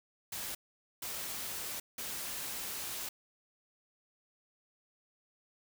white noise bursts at uneven times, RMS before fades -40 dBFS, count 3, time 0.32-0.55 / 1.02-1.8 / 1.98-3.09 s, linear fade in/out 5 ms, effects none

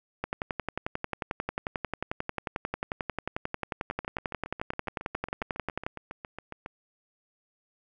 two click trains, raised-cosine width 0.5 ms, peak -15 / -23 dBFS, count 64 / 21, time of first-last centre 0.24-5.865 / 3.91-6.661 s, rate 11.2 / 7.27 Hz, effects none

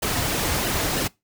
pink noise with flanger, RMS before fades -24 dBFS, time 0.02-1.08 s, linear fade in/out 10 ms, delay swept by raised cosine 0.85 to 5.25 ms, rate 3.1 Hz, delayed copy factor -0.5, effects noise-tail reverb RT60 0.2 s tail -22 dB re dry

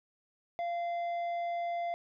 sine tone with tanh clipping, 690 Hz, F5, 21 cents flat, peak -33 dBFS, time 0.59-1.94 s, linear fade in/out 0 ms, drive 7 dB, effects none

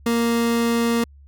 30% pulse tone, 233.1 Hz, A#3, in tune, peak -15 dBFS, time 0.06-1.04 s, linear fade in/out 5 ms, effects added 70 Hz sine -44 dBFS peak until 1.27 s

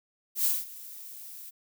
violet noise with ADSR envelope, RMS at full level -24 dBFS, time 0.35-1.51 s, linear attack 97 ms, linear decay 200 ms, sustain -20 dB, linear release 21 ms, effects none

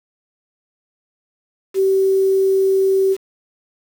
sine tone with quantisation, 384.9 Hz, G4, 32 cents flat, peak -12 dBFS, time 1.74-3.17 s, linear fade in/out 50 ms, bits 6, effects none

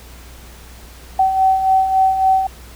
sine beating tone pair, 760 / 763.6 Hz, F#5 / G5, +46 / -46 cents, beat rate 3.6 Hz, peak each -20 / -12 dBFS, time 1.19-2.47 s, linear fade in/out 5 ms, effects added 60 Hz sine -38 dBFS peak until 2.75 s + pink hiss -42 dBFS RMS until 2.75 s

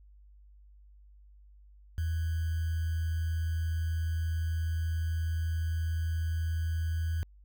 sine tone with sample-and-hold, 81.6 Hz, E2, 17 cents flat, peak -28 dBFS, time 1.98-7.23 s, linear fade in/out 0 ms, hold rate 1575 Hz, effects added 50 Hz sine -53 dBFS peak until 7.44 s

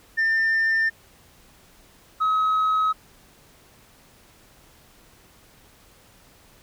sine tone pair in turn, 1797 / 1276.2 Hz, A6 / D#6, +36 / +44 cents, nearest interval tritone, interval 592 cents, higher first, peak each -16 dBFS, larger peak neither, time 0.17-0.9 / 2.2-2.93 s, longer neither, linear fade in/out 20 ms, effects tanh soft clip ceiling -17 dBFS + pink hiss -54 dBFS RMS until 6.62 s

